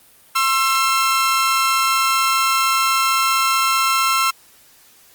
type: tone pair together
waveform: sawtooth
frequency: 1064 / 1338.9 Hz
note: C6 / E6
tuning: +29 / +27 cents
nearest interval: major third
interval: 398 cents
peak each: -16 / -13 dBFS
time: 0.35-4.31 s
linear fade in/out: 10 ms
effects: white hiss -50 dBFS RMS until 5.14 s + Opus 32 kbps

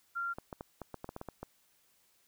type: tone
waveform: sine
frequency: 1384 Hz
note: F6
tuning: 16 cents flat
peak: -33 dBFS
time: 0.15-0.34 s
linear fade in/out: 20 ms
type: clicks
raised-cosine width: 1 ms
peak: -27 dBFS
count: 11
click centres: 0.385 / 0.528 / 0.609 / 0.817 / 0.943 / 1.044 / 1.091 / 1.164 / 1.214 / 1.287 / 1.43 s
effects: white hiss -70 dBFS RMS until 2.27 s

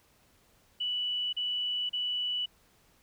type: tone bursts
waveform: sine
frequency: 2960 Hz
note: F#7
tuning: in tune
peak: -29 dBFS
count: 3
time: 0.8-2.46 s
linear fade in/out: 10 ms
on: 530 ms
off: 35 ms
effects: pink hiss -65 dBFS RMS until 3.02 s

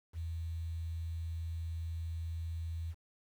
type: tone with quantisation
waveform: sine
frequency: 82.41 Hz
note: E2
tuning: in tune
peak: -36 dBFS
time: 0.13-2.95 s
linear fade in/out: 50 ms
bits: 10
effects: none

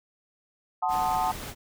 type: chord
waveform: sine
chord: F# diminished seventh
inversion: none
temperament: equal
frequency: 740 / 880 / 1046.5 / 1244.5 Hz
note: F#5 / A5 / C6 / Eb6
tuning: 0 / 0 / 0 / 0 cents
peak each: -27 / -27 / -33 / -33 dBFS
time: 0.82-1.32 s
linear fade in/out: 10 ms
type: noise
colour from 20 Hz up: pink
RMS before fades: -38 dBFS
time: 0.88-1.55 s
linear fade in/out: 50 ms
effects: none

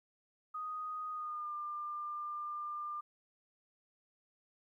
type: tone with pitch glide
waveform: sine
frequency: 1244.5 to 1196.6 Hz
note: D#6 to D6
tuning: 0 to +32 cents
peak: -38 dBFS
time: 0.54-3.01 s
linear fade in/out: 10 ms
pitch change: -68 cents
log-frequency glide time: 1.11-1.53 s
effects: 13-bit

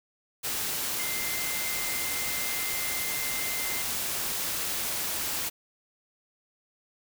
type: tone in noise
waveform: sine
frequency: 2085 Hz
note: C7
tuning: 7 cents flat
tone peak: -36 dBFS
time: 0.98-3.83 s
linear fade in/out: 20 ms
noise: white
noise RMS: -31 dBFS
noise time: 0.43-5.5 s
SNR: -8 dB
effects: none

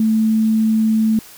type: tone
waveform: sine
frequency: 220 Hz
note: A3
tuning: in tune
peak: -12 dBFS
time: 0-1.19 s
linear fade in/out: 2 ms
effects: white hiss -41 dBFS RMS until 1.37 s

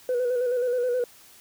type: tone with vibrato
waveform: sine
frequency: 494.1 Hz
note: B4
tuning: 1 cent sharp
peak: -20 dBFS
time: 0.09-1.04 s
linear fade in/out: 2 ms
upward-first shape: square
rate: 9.4 Hz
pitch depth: 38 cents each way
effects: tanh soft clip ceiling -20 dBFS + white hiss -52 dBFS RMS until 1.4 s

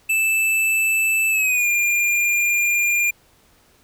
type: tone with pitch glide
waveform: square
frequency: 2637 to 2404 Hz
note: E7 to D7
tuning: 0 to +40 cents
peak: -17 dBFS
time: 0.09-3.11 s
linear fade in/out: 10 ms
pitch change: -160 cents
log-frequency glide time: 1.3-1.68 s
effects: pink hiss -56 dBFS RMS until 3.83 s

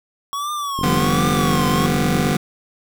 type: tone with vibrato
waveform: square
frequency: 1114 Hz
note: C#6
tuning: 8 cents sharp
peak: -23 dBFS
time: 0.33-1.86 s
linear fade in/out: 0 ms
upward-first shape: triangle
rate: 1.3 Hz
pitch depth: 140 cents each way
type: click train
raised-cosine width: 3 ms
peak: -14 dBFS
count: 67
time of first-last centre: 0.79-2.314 s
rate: 43.3 Hz
type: chord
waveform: sawtooth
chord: G dominant seventh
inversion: second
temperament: just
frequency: 147 / 176.4 / 196 / 245 Hz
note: D3 / F3 / G3 / B3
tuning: +2 / +18 / 0 / -14 cents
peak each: -17 / -20 / -18 / -18 dBFS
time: 0.83-2.37 s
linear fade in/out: 5 ms
effects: none

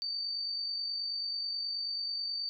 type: tone with amplitude modulation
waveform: sine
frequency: 4592 Hz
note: D8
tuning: 40 cents flat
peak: -31 dBFS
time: 0.02-2.49 s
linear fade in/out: 0 ms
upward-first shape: sine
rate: 49.3 Hz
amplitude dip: 40%
effects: none

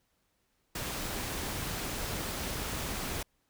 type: noise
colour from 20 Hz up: pink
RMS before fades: -36 dBFS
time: 0.75-3.23 s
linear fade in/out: 5 ms
effects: pink hiss -75 dBFS RMS until 3.49 s

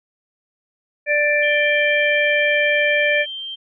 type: harmonic tone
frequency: 589 Hz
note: D5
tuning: 5 cents sharp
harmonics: 1 / 3 / 4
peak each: -19 / -19 / -19 dBFS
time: 1.06-3.26 s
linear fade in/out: 50 ms
type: tone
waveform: sine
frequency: 3148 Hz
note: G7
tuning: 7 cents sharp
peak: -27 dBFS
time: 1.42-3.56 s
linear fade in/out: 20 ms
effects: none

